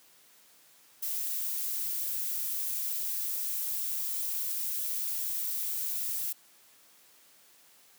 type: noise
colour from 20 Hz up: violet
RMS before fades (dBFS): -33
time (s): 1.02-6.33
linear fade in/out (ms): 10
effects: white hiss -60 dBFS RMS until 7.98 s + high-pass 150 Hz 12 dB/octave